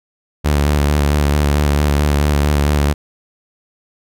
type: tone with vibrato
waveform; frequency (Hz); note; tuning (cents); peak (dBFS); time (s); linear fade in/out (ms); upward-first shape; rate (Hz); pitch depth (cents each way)
sawtooth; 73; D2; -10; -8; 0.44-2.94; 20; square; 4.5; 27
effects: none